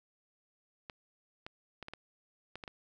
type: clicks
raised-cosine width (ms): 0.3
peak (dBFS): -27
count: 8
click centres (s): 0.898 / 1.465 / 1.827 / 1.884 / 1.936 / 2.556 / 2.638 / 2.678
effects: none